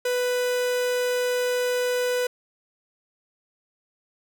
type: tone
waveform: 45% pulse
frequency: 495.7 Hz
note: B4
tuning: 6 cents sharp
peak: -22 dBFS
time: 0.05-2.27 s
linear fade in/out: 5 ms
effects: none